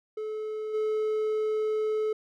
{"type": "tone with level steps", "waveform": "triangle", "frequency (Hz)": 431.6, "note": "A4", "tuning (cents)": -33, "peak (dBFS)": [-29, -23], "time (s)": [0.17, 2.13], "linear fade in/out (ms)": 5, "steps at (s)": 0.73, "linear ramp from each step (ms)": 20, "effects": []}